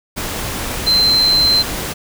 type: tone in noise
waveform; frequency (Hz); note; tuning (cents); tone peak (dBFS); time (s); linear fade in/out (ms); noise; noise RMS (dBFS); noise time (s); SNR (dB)
sine; 4101; C8; -36; -10; 0.86-1.63; 20; pink; -23; 0.16-1.94; +10
effects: none